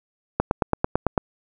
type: click train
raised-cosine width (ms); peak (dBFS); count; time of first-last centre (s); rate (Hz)
1; -4; 8; 0.4-1.178; 9
effects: none